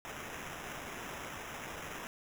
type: noise with sample-and-hold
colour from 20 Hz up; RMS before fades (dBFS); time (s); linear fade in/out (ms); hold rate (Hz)
white; -44; 0.05-2.07; 0; 4410
effects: none